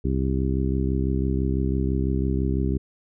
harmonic tone, 66 Hz, C2, 16 cents sharp, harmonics 1 / 2 / 3 / 4 / 5 / 6, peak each -24 / -27 / -29 / -30 / -31 / -32 dBFS, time 0.04-2.78 s, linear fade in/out 10 ms, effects none

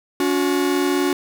45% pulse tone pair together, 283.7 / 363.5 Hz, C#4 / F#4, +40 / -31 cents, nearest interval major third, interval 429 cents, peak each -20 dBFS, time 0.2-1.13 s, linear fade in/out 2 ms, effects none

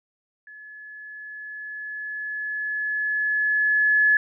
sine tone with level ramp, 1709 Hz, G#6, 49 cents sharp, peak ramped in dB -41 to -14 dBFS, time 0.47-4.17 s, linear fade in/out 2 ms, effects none

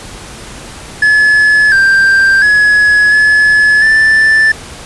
triangle tone with pitch steps, 1712 / 1580 / 1688 / 1711 / 1763 Hz, A6 / G6 / G#6 / A6 / A6, -48 / +13 / +28 / -49 / +3 cents, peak -3 dBFS, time 1.02-4.52 s, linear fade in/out 5 ms, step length 700 ms, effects pink hiss -29 dBFS RMS until 4.85 s + resampled to 24000 Hz

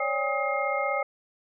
sine tone cluster, 547 / 583 / 805 / 1264 / 2127 Hz, C#5 / D5 / G5 / D#6 / C7, -23 / -13 / +46 / +27 / +28 cents, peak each -31 dBFS, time 0-1.03 s, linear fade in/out 5 ms, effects none

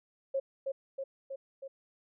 sine tone with echo, 541 Hz, C#5, 42 cents flat, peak -28 dBFS, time 0.34-0.4 s, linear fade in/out 10 ms, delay 320 ms, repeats 4, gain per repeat -3 dB, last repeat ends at 1.68 s, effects none

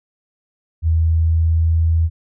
sine tone with pitch glide, 81.2 to 81.91 Hz, E2 to E2, -26 to -10 cents, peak -12 dBFS, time 0.82-2.1 s, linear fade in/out 50 ms, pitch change +16 cents, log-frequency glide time 0.94-1.79 s, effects none

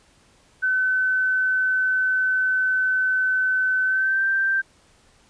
sine tone with pitch glide, 1518 to 1568.8 Hz, F#6 to G6, +44 to +1 cents, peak -18 dBFS, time 0.62-4.62 s, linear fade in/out 20 ms, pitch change +57 cents, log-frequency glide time 3.84-4.24 s, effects pink hiss -57 dBFS RMS until 5.29 s + resampled to 22050 Hz

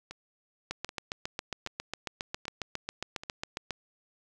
two click trains, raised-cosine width 0.2 ms, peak -24 / -16 dBFS, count 5 / 23, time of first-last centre 0.11-3.235 / 0.71-3.707 s, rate 1.28 / 7.34 Hz, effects none

